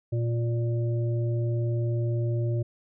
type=harmonic tone; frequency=117.4 Hz; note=A#2; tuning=13 cents sharp; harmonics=1 / 3 / 5; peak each=-24 / -34 / -38 dBFS; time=0.12-2.63 s; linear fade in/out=10 ms; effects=none